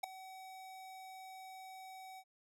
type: tone with ADSR envelope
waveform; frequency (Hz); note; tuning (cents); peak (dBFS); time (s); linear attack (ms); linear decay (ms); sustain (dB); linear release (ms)
square; 757; F#5; +39; -32; 0.03-2.24; 10; 4; -18; 57
effects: none